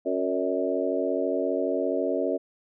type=harmonic tone with a mistuned harmonic; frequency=92 Hz; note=F#2; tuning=9 cents flat; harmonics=3 / 4 / 5 / 6 / 7; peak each=-30 / -30 / -30 / -30 / -30 dBFS; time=0.05-2.38 s; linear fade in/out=20 ms; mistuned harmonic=6; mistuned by=+53 cents; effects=none